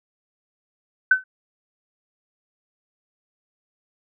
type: tone with exponential decay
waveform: sine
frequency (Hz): 1519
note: F#6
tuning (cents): +45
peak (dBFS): -8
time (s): 1.11-1.24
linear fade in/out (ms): 5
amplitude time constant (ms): 27
effects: none